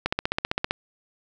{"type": "click train", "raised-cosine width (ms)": 0.3, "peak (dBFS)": -7, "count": 11, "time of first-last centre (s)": [0.06, 0.709], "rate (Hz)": 15.4, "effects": []}